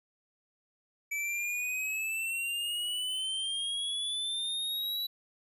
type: exponential sweep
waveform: square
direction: up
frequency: 2300 to 3947 Hz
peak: -32 dBFS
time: 1.11-5.07 s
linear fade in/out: 10 ms
effects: resampled to 32000 Hz